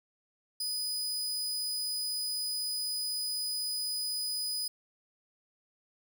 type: tone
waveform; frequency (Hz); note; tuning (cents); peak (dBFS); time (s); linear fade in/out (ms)
sawtooth; 4978; D#8; 0; -29; 0.6-4.68; 5
effects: none